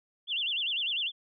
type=tone with vibrato; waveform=sine; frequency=3105 Hz; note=G7; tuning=17 cents flat; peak=-28 dBFS; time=0.27-1.12 s; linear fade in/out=50 ms; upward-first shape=sine; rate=10 Hz; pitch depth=230 cents each way; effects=none